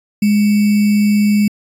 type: tone with sample-and-hold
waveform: sine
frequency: 207.7 Hz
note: G#3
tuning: in tune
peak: -9 dBFS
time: 0.22-1.48 s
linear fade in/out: 5 ms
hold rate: 2450 Hz
effects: resampled to 32000 Hz